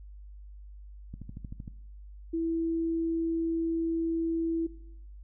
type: click train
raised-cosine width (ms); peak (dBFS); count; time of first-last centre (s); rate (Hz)
5; -28; 8; 1.14-1.678; 13
type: tone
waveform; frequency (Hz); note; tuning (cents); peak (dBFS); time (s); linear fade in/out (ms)
sine; 329.6; E4; 0; -27; 2.33-4.67; 10
effects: noise-tail reverb RT60 0.8 s tail -19 dB re dry + added 50 Hz sine -44 dBFS peak until 5.23 s